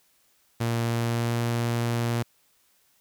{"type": "tone with pitch glide", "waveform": "sawtooth", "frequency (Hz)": [116.54, 117.89], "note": ["A#2", "A#2"], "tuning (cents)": [0, 20], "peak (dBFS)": -20, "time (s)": [0.6, 2.23], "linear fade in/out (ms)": 10, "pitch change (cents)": 20, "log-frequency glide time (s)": [0.85, 1.36], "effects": ["white hiss -65 dBFS RMS until 3 s"]}